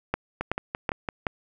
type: two click trains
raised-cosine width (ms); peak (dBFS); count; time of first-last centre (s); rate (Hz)
0.5; -9 / -13; 4 / 5; 0.14-1.268 / 0.41-1.088; 2.66 / 5.9
effects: none